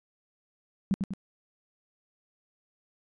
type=tone with echo; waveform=sine; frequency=193.4 Hz; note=G3; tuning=23 cents flat; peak=-21 dBFS; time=0.91-0.94 s; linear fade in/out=0 ms; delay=98 ms; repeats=2; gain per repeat=-5 dB; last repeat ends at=1.136 s; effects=resampled to 22050 Hz